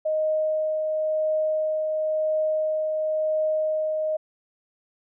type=tone with tremolo; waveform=sine; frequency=622.3 Hz; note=D#5; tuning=in tune; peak=-20 dBFS; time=0.05-4.17 s; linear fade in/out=10 ms; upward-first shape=triangle; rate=0.96 Hz; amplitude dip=30%; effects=none